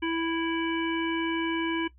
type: harmonic tone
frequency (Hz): 329.6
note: E4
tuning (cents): 0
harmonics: 1 / 3 / 5 / 7 / 9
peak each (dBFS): -27 / -36 / -36 / -36 / -38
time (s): 0.02-1.88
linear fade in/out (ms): 10
effects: noise-tail reverb RT60 0.1 s tail -17 dB re dry + added 63 Hz sine -53 dBFS peak until 1.98 s